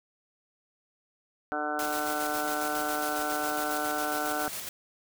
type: harmonic tone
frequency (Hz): 150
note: D3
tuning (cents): +37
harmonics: 2 / 3 / 4 / 5 / 6 / 7 / 8 / 9 / 10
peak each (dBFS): -37 / -40 / -37 / -33 / -43 / -45 / -43 / -36 / -36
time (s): 1.52-4.48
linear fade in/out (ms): 0
type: noise with tremolo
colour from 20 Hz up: white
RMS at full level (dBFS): -36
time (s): 1.79-4.69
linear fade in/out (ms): 2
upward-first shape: square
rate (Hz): 7.3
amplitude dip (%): 35
effects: none